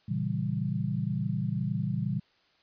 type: chord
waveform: sine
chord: A# diminished seventh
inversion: none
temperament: equal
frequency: 116.54 / 138.59 / 164.81 / 196 Hz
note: A#2 / C#3 / E3 / G3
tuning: 0 / 0 / 0 / 0 cents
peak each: -33 dBFS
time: 0.08-2.2 s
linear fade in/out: 10 ms
effects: white hiss -66 dBFS RMS until 2.62 s + resampled to 11025 Hz